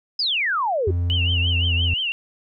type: exponential sweep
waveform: sine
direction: down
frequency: 5190 to 360.3 Hz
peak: -19 dBFS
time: 0.19-0.91 s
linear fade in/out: 5 ms
type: tone with pitch glide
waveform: triangle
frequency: 87.31 to 85.41 Hz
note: F2 to F2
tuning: 0 to -38 cents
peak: -17 dBFS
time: 0.87-1.94 s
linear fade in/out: 5 ms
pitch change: -38 cents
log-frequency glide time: 1.25-1.76 s
type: tone with vibrato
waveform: sine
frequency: 2909 Hz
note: F#7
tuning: 30 cents flat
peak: -21 dBFS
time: 1.1-2.12 s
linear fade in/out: 0 ms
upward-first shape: triangle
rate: 5.8 Hz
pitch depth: 160 cents each way
effects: none